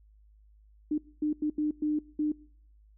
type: tone bursts at uneven times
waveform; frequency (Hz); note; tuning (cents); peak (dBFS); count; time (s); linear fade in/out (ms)
sine; 301.8; D4; +47; -25; 6; 0.91-0.98 / 1.22-1.33 / 1.42-1.5 / 1.58-1.71 / 1.82-1.99 / 2.19-2.32; 5
effects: noise-tail reverb RT60 0.6 s tail -23 dB re dry + added 52 Hz sine -56 dBFS peak until 2.97 s